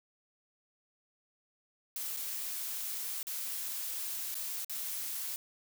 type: noise with dropouts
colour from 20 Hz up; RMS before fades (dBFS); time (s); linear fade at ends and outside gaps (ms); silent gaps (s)
blue; -38; 1.96-5.36; 1; 2.165-2.17 / 3.229-3.269 / 4.344-4.352 / 4.647-4.696
effects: none